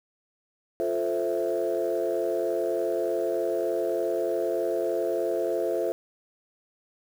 sine chord, F major seventh, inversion none, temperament equal, 349.2 / 440 / 523.3 / 659.3 Hz, F4 / A4 / C5 / E5, 0 / 0 / 0 / 0 cents, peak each -29 dBFS, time 0.8-5.92 s, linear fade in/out 0 ms, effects tanh soft clip ceiling -17 dBFS + 8-bit

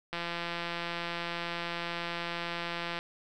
click train, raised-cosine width 0.3 ms, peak -19 dBFS, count 490, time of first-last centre 0.13-2.99 s, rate 171 Hz, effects none

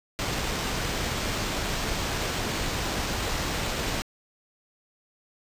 pink noise with sample-and-hold, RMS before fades -29 dBFS, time 0.19-4.02 s, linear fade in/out 0 ms, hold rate 11025 Hz, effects resampled to 32000 Hz

